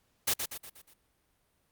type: noise with echo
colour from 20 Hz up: white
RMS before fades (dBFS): -28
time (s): 0.27-0.34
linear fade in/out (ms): 10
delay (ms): 120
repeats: 5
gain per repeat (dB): -6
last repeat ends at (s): 0.94
effects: pink hiss -73 dBFS RMS until 1.71 s + Opus 48 kbps